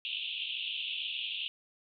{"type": "band-pass noise", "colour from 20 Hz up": "pink", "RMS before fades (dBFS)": -37, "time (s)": [0.05, 1.48], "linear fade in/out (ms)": 0, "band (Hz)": [2600, 3600], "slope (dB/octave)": 96, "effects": []}